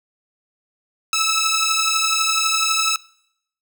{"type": "beating tone pair", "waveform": "10% pulse", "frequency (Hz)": [1300, 1312], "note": ["E6", "E6"], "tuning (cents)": [-24, -9], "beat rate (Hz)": 12, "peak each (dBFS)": -12, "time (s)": [1.13, 2.96], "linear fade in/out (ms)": 2, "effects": ["noise-tail reverb RT60 0.7 s tail -22 dB re dry"]}